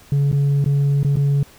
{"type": "tone with dropouts", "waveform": "sine", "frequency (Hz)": 141.3, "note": "C#3", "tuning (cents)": 34, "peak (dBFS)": -11, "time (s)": [0.12, 1.43], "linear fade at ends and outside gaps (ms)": 2, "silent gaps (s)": [[0.316, 0.327], [0.643, 0.66], [1.031, 1.047], [1.158, 1.169]], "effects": ["tanh soft clip ceiling -13 dBFS", "pink hiss -47 dBFS RMS until 1.58 s"]}